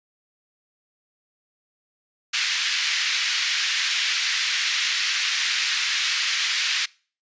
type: band-pass noise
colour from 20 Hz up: pink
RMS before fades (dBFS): -24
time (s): 2.33-6.86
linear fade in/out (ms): 10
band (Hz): 1800 to 5800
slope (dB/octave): 24
effects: noise-tail reverb RT60 0.4 s tail -24 dB re dry + resampled to 16000 Hz